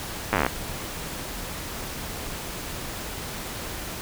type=slowing click train; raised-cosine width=0.5 ms; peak=-6 dBFS; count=12; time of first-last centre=0.33-0.465 s; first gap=9 ms; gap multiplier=1.06; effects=pink hiss -34 dBFS RMS until 4.01 s